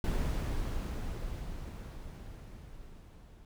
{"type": "noise with level ramp", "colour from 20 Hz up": "brown", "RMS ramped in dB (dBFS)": [-30, -54], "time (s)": [0.04, 3.45], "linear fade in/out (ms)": 2, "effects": []}